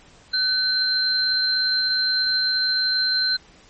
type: tone pair together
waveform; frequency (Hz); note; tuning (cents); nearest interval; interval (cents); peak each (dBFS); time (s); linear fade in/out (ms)
sine; 1514 / 4124; F#6 / C8; +39 / -26; octave + perfect fourth; 1735; -25 / -19; 0.33-3.37; 10
effects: pink hiss -51 dBFS RMS until 3.69 s + MP3 32 kbps